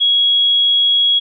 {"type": "tone", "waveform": "sine", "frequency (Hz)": 3322, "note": "G#7", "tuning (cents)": 0, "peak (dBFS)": -10, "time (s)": [0, 1.2], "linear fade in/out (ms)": 20, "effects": []}